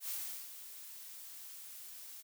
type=noise with ADSR envelope; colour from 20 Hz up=blue; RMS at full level=-39 dBFS; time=0-2.23 s; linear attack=86 ms; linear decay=390 ms; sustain=-11 dB; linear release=31 ms; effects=none